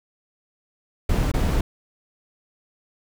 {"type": "noise with dropouts", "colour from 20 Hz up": "brown", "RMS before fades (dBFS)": -20, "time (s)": [1.09, 1.61], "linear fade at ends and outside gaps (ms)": 5, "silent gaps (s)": [1.317, 1.338], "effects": []}